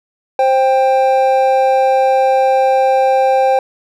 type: tone pair together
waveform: triangle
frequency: 526.9 / 790 Hz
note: C5 / G5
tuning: +12 / +13 cents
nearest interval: perfect fifth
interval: 701 cents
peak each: -10 dBFS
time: 0.39-3.59 s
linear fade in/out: 2 ms
effects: none